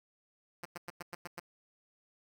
5% pulse tone bursts, 174.61 Hz, F3, in tune, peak -29 dBFS, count 7, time 0.63-1.398 s, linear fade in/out 5 ms, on 24 ms, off 100 ms, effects none

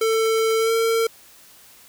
square tone with pitch glide, 446 to 454.1 Hz, A4 to A#4, +23 to -45 cents, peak -18 dBFS, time 0.01-1.07 s, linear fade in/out 5 ms, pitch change +32 cents, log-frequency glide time 0.58-0.71 s, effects white hiss -49 dBFS RMS until 1.88 s

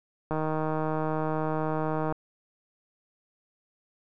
click train, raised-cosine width 1 ms, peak -16 dBFS, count 284, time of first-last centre 0.31-2.124 s, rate 156 Hz, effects none

